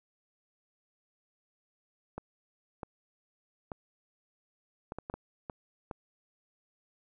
clicks, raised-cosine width 1 ms, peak -24 dBFS, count 9, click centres 2.18 / 2.832 / 3.718 / 4.921 / 4.986 / 5.099 / 5.14 / 5.498 / 5.912 s, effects none

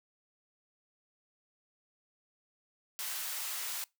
white high-pass noise, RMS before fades -38 dBFS, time 2.99-3.84 s, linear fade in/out 0 ms, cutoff 830 Hz, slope 12 dB/octave, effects noise-tail reverb RT60 0.2 s tail -23 dB re dry

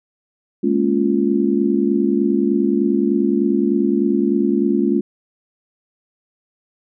sine chord, Bb minor seventh, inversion third, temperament just, 209.8 / 233.1 / 279.7 / 349.6 Hz, Ab3 / Bb3 / Db4 / F4, +18 / 0 / +16 / +2 cents, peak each -19 / -22 / -19 / -19 dBFS, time 0.63-5.01 s, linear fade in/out 10 ms, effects none

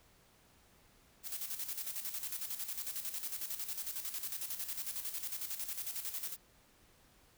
blue noise with tremolo, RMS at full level -39 dBFS, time 1.23-6.37 s, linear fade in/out 50 ms, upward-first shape square, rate 11 Hz, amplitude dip 60%, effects pink hiss -66 dBFS RMS until 7.37 s

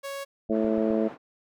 sawtooth tone, 554.4 Hz, C#5, in tune, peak -29 dBFS, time 0.03-0.25 s, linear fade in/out 20 ms
harmonic tone, 110 Hz, A2, in tune, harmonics 2 / 3 / 4 / 5 / 6, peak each -26 / -28 / -29 / -30 / -31 dBFS, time 0.49-1.09 s, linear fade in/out 20 ms
clicks, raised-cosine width 5 ms, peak -33 dBFS, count 4, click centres 0.497 / 0.647 / 0.78 / 0.905 s
pink band-pass noise, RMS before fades -42 dBFS, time 0.51-1.18 s, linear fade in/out 50 ms, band 290 to 1200 Hz, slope 12 dB/octave
effects none

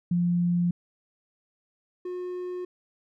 sine / triangle tone pair in turn, 174.61 / 360.9 Hz, F3 / F#4, 0 / -43 cents, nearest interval octave + minor second, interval 1257 cents, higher second, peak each -21 / -29 dBFS, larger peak first, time 0.11-0.71 / 2.05-2.65 s, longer neither, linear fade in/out 5 ms, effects none

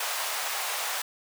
pink high-pass noise, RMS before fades -31 dBFS, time 0-1.02 s, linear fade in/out 5 ms, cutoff 680 Hz, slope 24 dB/octave, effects none

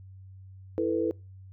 sine chord, E suspended fourth, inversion none, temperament equal, 329.6 / 440 / 493.9 Hz, E4 / A4 / B4, 0 / 0 / 0 cents, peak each -28 / -29 / -30 dBFS, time 0.78-1.11 s, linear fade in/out 0 ms, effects noise-tail reverb RT60 0.3 s tail -25 dB re dry + added 95 Hz sine -45 dBFS peak until 1.52 s

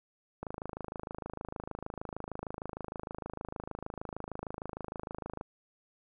click train, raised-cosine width 1 ms, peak -24 dBFS, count 133, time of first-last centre 0.43-5.411 s, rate 26.5 Hz, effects none

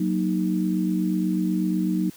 sine chord, D# minor, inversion first, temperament equal, 185 / 233.1 / 311.1 Hz, F#3 / A#3 / D#4, 0 / 0 / 0 cents, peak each -23 / -29 / -25 dBFS, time 0-2.1 s, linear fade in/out 5 ms, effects white hiss -49 dBFS RMS until 2.16 s

